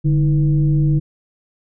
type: tone with frequency modulation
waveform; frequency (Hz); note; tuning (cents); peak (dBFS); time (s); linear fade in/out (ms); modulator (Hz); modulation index
sine; 146.83; D3; 0; -12; 0.04-1; 20; 174; 0.56
effects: none